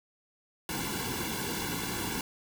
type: noise with comb filter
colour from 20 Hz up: pink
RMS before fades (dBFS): -34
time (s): 0.69-2.21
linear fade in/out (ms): 2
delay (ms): 1.6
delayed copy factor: -1
effects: none